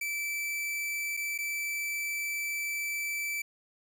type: tone with dropouts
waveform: 45% pulse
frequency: 2321 Hz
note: D7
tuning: 21 cents flat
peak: -31 dBFS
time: 0.01-3.42 s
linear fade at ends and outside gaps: 5 ms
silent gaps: 1.169-1.172 / 1.379-1.386 s
effects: none